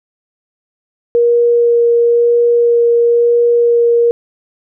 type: tone with vibrato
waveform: sine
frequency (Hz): 472.8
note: A#4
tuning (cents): +24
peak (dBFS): -7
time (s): 1.15-4.11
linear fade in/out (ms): 0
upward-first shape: sine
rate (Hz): 0.99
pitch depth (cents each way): 8
effects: none